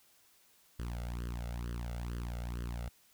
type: tone with flanger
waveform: sawtooth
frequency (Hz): 59.2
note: A#1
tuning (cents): +27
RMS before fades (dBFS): -39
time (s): 0.79-2.89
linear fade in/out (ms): 5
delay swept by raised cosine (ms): 0.63 to 1.47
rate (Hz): 2.2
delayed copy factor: +0.85
effects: white hiss -66 dBFS RMS until 3.13 s